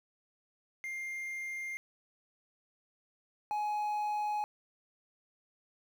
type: tone pair in turn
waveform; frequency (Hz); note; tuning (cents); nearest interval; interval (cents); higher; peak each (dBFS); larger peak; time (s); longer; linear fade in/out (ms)
triangle; 2109 / 839.3; C7 / G#5; +13 / +18; octave + major third; 1595; first; -35 / -29; second; 0.84-1.77 / 3.51-4.44; neither; 0
effects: 10-bit